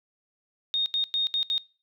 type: tone bursts at uneven times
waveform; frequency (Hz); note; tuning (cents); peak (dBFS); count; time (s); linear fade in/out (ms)
sine; 3700; A#7; -14; -23; 5; 0.74-0.86 / 0.94-1.04 / 1.14-1.27 / 1.34-1.43 / 1.5-1.58; 0
effects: noise-tail reverb RT60 0.4 s tail -24 dB re dry